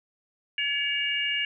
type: harmonic tone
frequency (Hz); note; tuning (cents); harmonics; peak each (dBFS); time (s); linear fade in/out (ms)
567; C#5; +39; 3 / 4 / 5; -32 / -30 / -27; 0.58-1.45; 2
effects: none